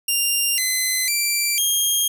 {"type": "tone with pitch steps", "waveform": "10% pulse", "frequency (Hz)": [2793, 2037, 2349, 3234], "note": ["F7", "C7", "D7", "G#7"], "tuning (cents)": [-1, -47, 0, -47], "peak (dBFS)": -10, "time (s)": [0.08, 2.08], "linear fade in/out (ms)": 5, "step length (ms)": 500, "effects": []}